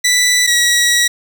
15% pulse tone pair in turn, 1975.5 / 1920.4 Hz, B6 / B6, 0 / -49 cents, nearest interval unison, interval 49 cents, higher first, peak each -4 dBFS, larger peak neither, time 0.04-0.47 / 0.47-1.08 s, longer second, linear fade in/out 10 ms, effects none

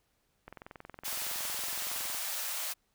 click train, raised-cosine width 0.5 ms, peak -30 dBFS, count 37, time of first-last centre 0.48-2.147 s, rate 21.6 Hz
white high-pass noise, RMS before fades -36 dBFS, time 1.04-2.74 s, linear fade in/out 20 ms, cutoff 550 Hz, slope 48 dB/octave
effects pink hiss -75 dBFS RMS until 2.94 s

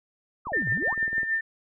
sine exponential two-way sweep, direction down then up, 1352 to 98.3 to 1352 Hz, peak -30 dBFS, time 0.45-0.95 s, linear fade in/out 20 ms, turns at 0.7 s
click train, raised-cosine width 2 ms, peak -28 dBFS, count 16, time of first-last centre 0.47-1.231 s, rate 19.7 Hz
sine tone with tremolo, 1796 Hz, A6, 35 cents sharp, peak -21 dBFS, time 0.53-1.41 s, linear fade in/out 5 ms, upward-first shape triangle, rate 6.5 Hz, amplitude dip 65%
effects none

